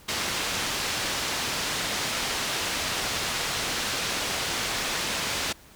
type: low-pass noise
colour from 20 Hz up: white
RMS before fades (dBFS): -29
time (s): 0.08-5.53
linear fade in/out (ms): 10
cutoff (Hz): 5100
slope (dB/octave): 12
effects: pink hiss -52 dBFS RMS until 5.75 s